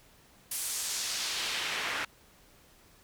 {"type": "noise with band-pass filter sweep", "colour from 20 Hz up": "pink", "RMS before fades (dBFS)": -34, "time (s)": [0.51, 2.05], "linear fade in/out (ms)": 5, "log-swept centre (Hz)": [11000, 1700], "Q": 1.1, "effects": ["pink hiss -60 dBFS RMS until 3.03 s"]}